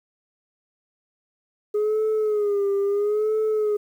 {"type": "tone with vibrato", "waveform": "sine", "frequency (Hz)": 416, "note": "G#4", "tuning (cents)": 3, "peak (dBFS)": -17, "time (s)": [1.74, 3.77], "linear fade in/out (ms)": 10, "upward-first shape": "sine", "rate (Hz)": 0.75, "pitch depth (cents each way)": 78, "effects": ["tanh soft clip ceiling -18 dBFS", "9-bit"]}